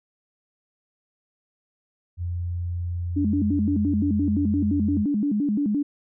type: tone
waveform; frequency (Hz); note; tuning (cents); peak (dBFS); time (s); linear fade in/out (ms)
sine; 87.31; F2; 0; -25; 2.17-5.05; 50
type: tone with vibrato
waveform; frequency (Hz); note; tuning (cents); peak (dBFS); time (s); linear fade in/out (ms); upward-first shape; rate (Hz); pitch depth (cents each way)
sine; 245.4; B3; -11; -20; 3.16-5.83; 10; square; 5.8; 280
effects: none